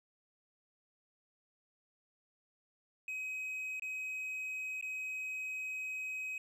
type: tone with dropouts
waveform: triangle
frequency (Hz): 2532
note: D#7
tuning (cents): +30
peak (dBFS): -36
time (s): 3.08-6.38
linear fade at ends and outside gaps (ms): 2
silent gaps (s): 3.797-3.821 / 4.812-4.825
effects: resampled to 32000 Hz